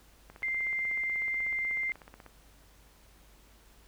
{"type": "click train", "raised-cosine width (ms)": 0.5, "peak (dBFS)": -33, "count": 33, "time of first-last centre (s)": [0.3, 2.263], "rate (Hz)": 16.3}
{"type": "tone", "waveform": "sine", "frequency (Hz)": 2093, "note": "C7", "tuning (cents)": 0, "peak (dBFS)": -29, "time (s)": [0.43, 1.92], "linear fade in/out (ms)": 0}
{"effects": ["added 50 Hz sine -59 dBFS peak until 3.87 s", "pink hiss -61 dBFS RMS until 3.87 s"]}